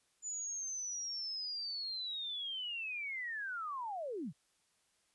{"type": "linear sweep", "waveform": "sine", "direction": "down", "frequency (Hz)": [7040, 116.54], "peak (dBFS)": -38, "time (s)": [0.22, 4.33], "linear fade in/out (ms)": 50, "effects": ["white hiss -75 dBFS RMS until 5.14 s", "resampled to 24000 Hz"]}